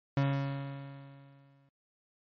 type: tone with exponential decay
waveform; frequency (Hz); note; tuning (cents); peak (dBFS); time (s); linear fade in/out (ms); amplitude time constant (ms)
35% pulse; 138.59; C#3; 0; -23; 0.17-1.69; 2; 330
effects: low-pass 3000 Hz 12 dB/octave + MP3 32 kbps